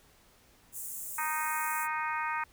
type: high-pass noise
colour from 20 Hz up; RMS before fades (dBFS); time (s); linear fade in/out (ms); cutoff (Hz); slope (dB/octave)
pink; -40; 0.72-1.88; 50; 7100; 48
type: harmonic tone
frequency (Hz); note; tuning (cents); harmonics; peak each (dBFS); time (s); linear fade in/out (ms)
310; D#4; -6; 3 / 4 / 5 / 6 / 7 / 8; -34 / -36 / -38 / -40 / -41 / -42; 1.18-2.44; 5
effects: pink hiss -62 dBFS RMS until 2.52 s